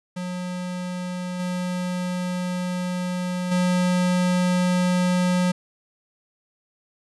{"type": "tone with level steps", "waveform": "square", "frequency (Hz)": 180.4, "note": "F#3", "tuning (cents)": -44, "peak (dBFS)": [-28, -25, -19], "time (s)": [0.16, 5.52], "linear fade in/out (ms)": 10, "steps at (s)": [1.39, 3.51], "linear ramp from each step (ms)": 10, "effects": ["resampled to 24000 Hz", "10-bit"]}